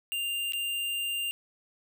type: tone with dropouts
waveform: square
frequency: 2794 Hz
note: F7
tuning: in tune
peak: -30 dBFS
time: 0.12-1.31 s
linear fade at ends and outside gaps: 0 ms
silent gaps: 0.522-0.534 s
effects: 10-bit